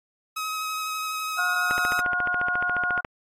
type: tone with vibrato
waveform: sawtooth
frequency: 1272 Hz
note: D#6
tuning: 38 cents sharp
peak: -24 dBFS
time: 0.36-2.01 s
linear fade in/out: 10 ms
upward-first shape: triangle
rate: 12 Hz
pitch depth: 14 cents each way
type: harmonic tone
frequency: 359.2 Hz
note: F4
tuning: 49 cents sharp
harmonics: 2 / 3 / 4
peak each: -32 / -35 / -23 dBFS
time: 1.38-3.01 s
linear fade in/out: 10 ms
type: click train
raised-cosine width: 0.5 ms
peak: -15 dBFS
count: 20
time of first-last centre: 1.71-3.048 s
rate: 14.2 Hz
effects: AAC 48 kbps